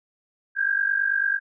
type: tone pair together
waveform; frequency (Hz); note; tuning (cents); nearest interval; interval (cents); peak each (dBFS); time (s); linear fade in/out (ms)
sine; 1578 / 1627.1; G6 / G#6; +11 / -36; minor second; 53; -23; 0.55-1.4; 50
effects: none